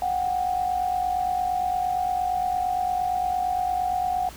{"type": "tone pair together", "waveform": "sine", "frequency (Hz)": [731.3, 780], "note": ["F#5", "G5"], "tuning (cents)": [-20, -9], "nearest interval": "minor second", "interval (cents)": 111, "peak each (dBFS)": [-23, -29], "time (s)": [0.02, 4.29], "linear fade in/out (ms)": 2, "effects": ["added 60 Hz sine -44 dBFS peak until 4.36 s", "pink hiss -44 dBFS RMS until 4.36 s"]}